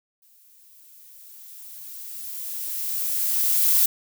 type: noise with exponential growth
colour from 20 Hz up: violet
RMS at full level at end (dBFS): -17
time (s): 0.22-3.86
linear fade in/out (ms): 5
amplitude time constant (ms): 790
effects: none